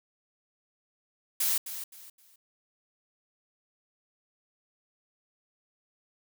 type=noise with echo; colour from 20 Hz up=blue; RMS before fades=-27 dBFS; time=1.4-1.58 s; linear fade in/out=5 ms; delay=260 ms; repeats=3; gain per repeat=-11 dB; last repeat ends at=2.36 s; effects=none